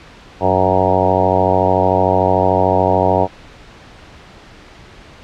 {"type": "harmonic tone with a mistuned harmonic", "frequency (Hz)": 93.5, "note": "F#2", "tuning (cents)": 19, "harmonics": [1, 2, 3, 4, 5, 6, 7, 8, 9, 10], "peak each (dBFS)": [-21, -23, -23, -22, -20, -19, -18, -19, -21, -20], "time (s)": [0.4, 3.28], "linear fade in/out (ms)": 50, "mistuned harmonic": 2, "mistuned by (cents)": -50, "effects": ["pink hiss -40 dBFS RMS until 5.23 s", "low-pass 4000 Hz 12 dB/octave"]}